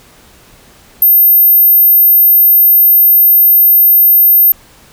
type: tone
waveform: sine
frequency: 13160 Hz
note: G#9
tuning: 17 cents flat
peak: -3 dBFS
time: 1.02-4.52 s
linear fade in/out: 2 ms
effects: pink hiss -42 dBFS RMS until 4.92 s